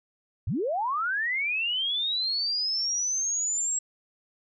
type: linear sweep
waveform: sine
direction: up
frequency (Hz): 67.9 to 7660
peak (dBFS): -25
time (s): 0.47-3.79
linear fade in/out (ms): 5
effects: none